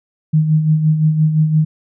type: tone with tremolo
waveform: sine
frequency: 155.56 Hz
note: D#3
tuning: in tune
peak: -8 dBFS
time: 0.33-1.65 s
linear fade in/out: 10 ms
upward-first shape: sine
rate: 5.8 Hz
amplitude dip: 55%
effects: none